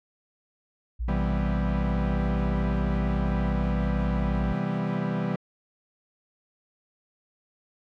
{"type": "tone", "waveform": "sine", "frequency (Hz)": 58.5, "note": "A#1", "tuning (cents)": 7, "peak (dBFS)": -26, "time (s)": [0.99, 4.54], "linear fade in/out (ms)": 20}
{"type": "chord", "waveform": "45% pulse", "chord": "C major seventh", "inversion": "none", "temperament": "equal", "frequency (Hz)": [130.81, 164.81, 196, 246.9], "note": ["C3", "E3", "G3", "B3"], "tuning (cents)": [0, 0, 0, 0], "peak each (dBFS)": [-34, -30, -29, -35], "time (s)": [1.08, 5.36], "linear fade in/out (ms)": 5}
{"type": "noise with tremolo", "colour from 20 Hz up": "blue", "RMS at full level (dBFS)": -43, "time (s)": [1.83, 4.97], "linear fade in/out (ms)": 50, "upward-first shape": "sine", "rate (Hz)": 5.6, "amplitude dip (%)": 85}
{"effects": ["low-pass 2000 Hz 12 dB/octave"]}